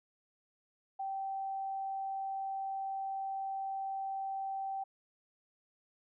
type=tone; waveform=sine; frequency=777 Hz; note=G5; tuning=16 cents flat; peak=-35 dBFS; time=0.99-4.84 s; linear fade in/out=10 ms; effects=none